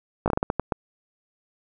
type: slowing click train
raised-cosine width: 1 ms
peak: -8 dBFS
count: 9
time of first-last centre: 0.26-0.722 s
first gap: 18 ms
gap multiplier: 1.32
effects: none